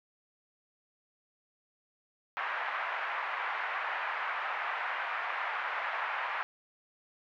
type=band-pass noise; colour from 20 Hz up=pink; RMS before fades=-35 dBFS; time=2.37-6.43 s; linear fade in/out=0 ms; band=830 to 2200 Hz; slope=24 dB/octave; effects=none